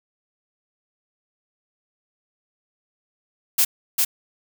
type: noise with echo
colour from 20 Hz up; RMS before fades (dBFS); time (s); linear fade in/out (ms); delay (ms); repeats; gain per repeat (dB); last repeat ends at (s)
blue; -17; 3.58-3.65; 10; 400; 1; -2; 4.05
effects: none